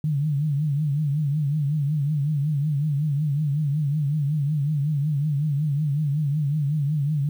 sine tone with vibrato, 147 Hz, D3, 2 cents sharp, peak -20 dBFS, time 0.04-7.29 s, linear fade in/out 2 ms, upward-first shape triangle, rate 5.4 Hz, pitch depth 130 cents each way, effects 9-bit

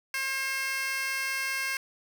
15% pulse tone with high-pass filter, 535 Hz, C5, 38 cents sharp, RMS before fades -31 dBFS, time 0.14-1.77 s, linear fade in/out 2 ms, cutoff 2000 Hz, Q 1.4, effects none

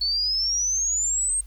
sine exponential sweep, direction up, 4401 to 8550 Hz, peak -21 dBFS, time 0.01-1.41 s, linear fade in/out 5 ms, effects added 50 Hz sine -39 dBFS peak until 1.46 s + white hiss -58 dBFS RMS until 1.46 s

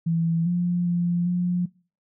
sine tone with pitch steps, 165.8 / 175.8 / 173.9 / 177.6 Hz, E3 / F3 / F3 / F3, +10 / +12 / -7 / +29 cents, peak -20 dBFS, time 0.06-1.66 s, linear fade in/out 10 ms, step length 400 ms, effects noise-tail reverb RT60 0.4 s tail -23 dB re dry

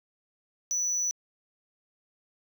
sine tone, 5940 Hz, F#8, 6 cents sharp, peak -23 dBFS, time 0.71-1.11 s, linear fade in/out 0 ms, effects tanh soft clip ceiling -25 dBFS

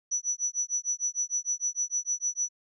sine tone with tremolo, 5920 Hz, F#8, in tune, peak -24 dBFS, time 0.11-2.49 s, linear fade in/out 10 ms, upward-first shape sine, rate 6.6 Hz, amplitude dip 100%, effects none

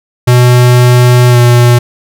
square tone with pitch glide, 123.47 to 121.14 Hz, B2 to B2, 0 to -33 cents, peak -3 dBFS, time 0.27-1.79 s, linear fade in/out 10 ms, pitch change -33 cents, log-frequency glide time 1.29-1.38 s, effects none

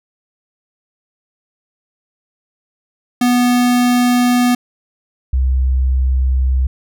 square / sine tone pair in turn, 245.5 / 64.8 Hz, B3 / C2, -10 / -16 cents, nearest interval octave + major seventh, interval 2306 cents, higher first, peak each -11 dBFS, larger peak neither, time 3.21-4.55 / 5.33-6.67 s, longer neither, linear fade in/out 5 ms, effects none

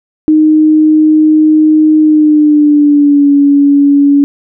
sine tone with pitch glide, 309.4 to 283.7 Hz, D#4 to C#4, -10 to +40 cents, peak -3 dBFS, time 0.28-4.24 s, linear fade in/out 0 ms, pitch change -150 cents, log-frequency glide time 1.99-3.31 s, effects none

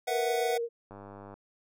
square chord, B suspended fourth, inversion none, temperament equal, 493.9 / 659.3 / 740 Hz, B4 / E5 / F#5, 0 / 0 / 0 cents, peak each -36 / -36 / -32 dBFS, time 0.07-0.58 s, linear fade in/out 10 ms
sine tone with vibrato, 467.4 Hz, A#4, 5 cents sharp, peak -29 dBFS, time 0.08-0.69 s, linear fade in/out 50 ms, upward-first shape sine, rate 18 Hz, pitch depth 20 cents each way
click train, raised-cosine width 1 ms, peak -32 dBFS, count 44, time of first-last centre 0.91-1.34 s, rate 100 Hz
effects none

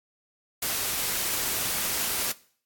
white noise, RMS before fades -28 dBFS, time 0.62-2.32 s, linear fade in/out 5 ms, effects noise-tail reverb RT60 0.5 s tail -19 dB re dry + AAC 64 kbps

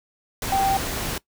sine tone in noise, 780 Hz, G5, 9 cents flat, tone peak -18 dBFS, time 0.52-0.77 s, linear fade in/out 2 ms, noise pink, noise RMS -28 dBFS, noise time 0.42-1.18 s, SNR +7 dB, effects noise-tail reverb RT60 0.1 s tail -20 dB re dry

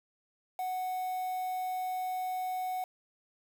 triangle tone with quantisation, 740 Hz, F#5, in tune, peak -30 dBFS, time 0.59-2.84 s, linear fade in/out 2 ms, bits 8, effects none

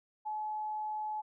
sine tone, 855 Hz, A5, 50 cents flat, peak -34 dBFS, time 0.25-1.22 s, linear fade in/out 20 ms, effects none

